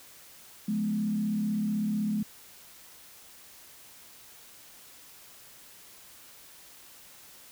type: tone with frequency modulation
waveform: sine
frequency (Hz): 211.1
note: G#3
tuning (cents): +29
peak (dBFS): -26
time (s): 0.68-2.23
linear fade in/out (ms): 5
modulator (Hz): 35.9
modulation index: 0.63
effects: white hiss -52 dBFS RMS until 7.51 s